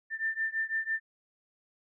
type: beating tone pair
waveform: sine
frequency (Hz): 1784 / 1790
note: A6 / A6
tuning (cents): +23 / +29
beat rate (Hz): 6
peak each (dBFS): -32 / -33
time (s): 0.1-1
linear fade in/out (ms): 50
effects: none